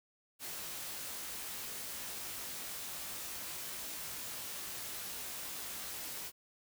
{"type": "noise with comb filter", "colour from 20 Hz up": "white", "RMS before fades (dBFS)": -43, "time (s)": [0.39, 6.32], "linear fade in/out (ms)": 50, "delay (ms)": 19, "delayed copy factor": 0.65, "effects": []}